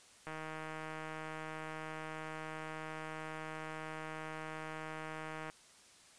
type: click train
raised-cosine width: 0.5 ms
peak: -29 dBFS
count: 822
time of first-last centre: 0.27-5.499 s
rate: 157 Hz
effects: white hiss -61 dBFS RMS until 6.18 s + resampled to 22050 Hz